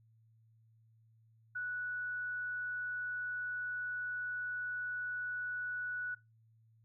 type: tone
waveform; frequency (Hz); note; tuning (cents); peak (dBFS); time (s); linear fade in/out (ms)
sine; 1475; F#6; -6; -36; 1.55-6.15; 10
effects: noise-tail reverb RT60 0.2 s tail -18 dB re dry + added 112 Hz sine -64 dBFS peak until 6.84 s